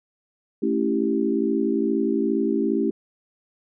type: chord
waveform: sine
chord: A dominant seventh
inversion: none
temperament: equal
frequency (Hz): 220 / 277.2 / 329.6 / 392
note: A3 / C#4 / E4 / G4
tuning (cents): 0 / 0 / 0 / 0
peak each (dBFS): -25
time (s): 0.62-2.91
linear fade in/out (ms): 10
effects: none